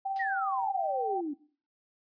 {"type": "tone with tremolo", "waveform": "sine", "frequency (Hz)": 778, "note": "G5", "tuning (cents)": -13, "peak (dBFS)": -28, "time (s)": [0.05, 1.21], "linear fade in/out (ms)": 10, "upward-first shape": "triangle", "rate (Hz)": 19, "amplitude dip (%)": 35}
{"type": "noise with exponential decay", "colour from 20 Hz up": "blue", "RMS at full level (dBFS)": -39, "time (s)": [0.16, 0.38], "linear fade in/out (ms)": 2, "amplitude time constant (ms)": 46}
{"type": "exponential sweep", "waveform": "sine", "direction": "down", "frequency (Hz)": [1947, 278.7], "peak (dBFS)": -31, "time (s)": [0.19, 1.34], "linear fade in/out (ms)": 10}
{"effects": ["noise-tail reverb RT60 0.4 s tail -17 dB re dry", "resampled to 11025 Hz"]}